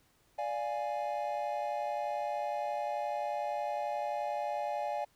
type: chord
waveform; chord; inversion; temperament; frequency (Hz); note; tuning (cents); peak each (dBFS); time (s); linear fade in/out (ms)
triangle; D diminished; none; equal; 587.3 / 698.5 / 830.6; D5 / F5 / Ab5; 0 / 0 / 0; -35 / -36 / -34; 0.38-5.05; 10
effects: pink hiss -69 dBFS RMS until 5.15 s